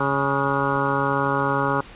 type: harmonic tone with a mistuned harmonic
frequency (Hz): 138.59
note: C#3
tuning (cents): 0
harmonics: 1 / 2 / 3 / 4 / 6 / 7 / 8 / 9 / 10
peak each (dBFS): -28 / -28 / -28 / -28 / -28 / -28 / -28 / -28 / -28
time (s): 0-1.81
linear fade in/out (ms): 5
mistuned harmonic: 10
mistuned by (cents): +56
effects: pink hiss -43 dBFS RMS until 1.95 s + resampled to 8000 Hz